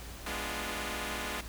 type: chord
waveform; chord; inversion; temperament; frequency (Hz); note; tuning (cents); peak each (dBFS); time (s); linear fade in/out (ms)
5% pulse; G# diminished seventh; none; equal; 207.7 / 246.9 / 293.7 / 349.2; G#3 / B3 / D4 / F4; 0 / 0 / 0 / 0; -28 / -30 / -30 / -30; 0.26-1.41; 5
effects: added 58 Hz sine -45 dBFS peak until 1.48 s + pink hiss -47 dBFS RMS until 1.48 s